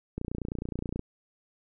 click train, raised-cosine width 3 ms, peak -20 dBFS, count 25, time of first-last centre 0.18-0.994 s, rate 29.5 Hz, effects none

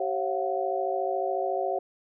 sine tone cluster, 385 / 542 / 684 / 738 Hz, G4 / C#5 / F5 / F#5, -31 / -39 / -36 / -5 cents, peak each -31 dBFS, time 0-1.79 s, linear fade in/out 5 ms, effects none

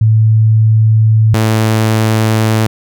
sine / sawtooth tone pair in turn, 110 / 110 Hz, A2 / A2, 0 / 0 cents, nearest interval unison, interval 0 cents, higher neither, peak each -5 dBFS, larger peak neither, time 0.01-1.34 / 1.34-2.67 s, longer neither, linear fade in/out 5 ms, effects none

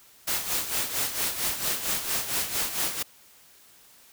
white noise with tremolo, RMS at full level -26 dBFS, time 0.27-3.03 s, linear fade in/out 10 ms, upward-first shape sine, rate 4.4 Hz, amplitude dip 65%, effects white hiss -55 dBFS RMS until 4.12 s

